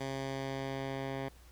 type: tone with low-pass filter sweep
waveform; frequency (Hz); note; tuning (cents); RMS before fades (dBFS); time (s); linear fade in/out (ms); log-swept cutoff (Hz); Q
10% pulse; 135; C#3; -45; -38; 0-1.29; 10; 6700 to 2800; 0.79
effects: added 60 Hz sine -56 dBFS peak until 1.51 s + pink hiss -62 dBFS RMS until 1.51 s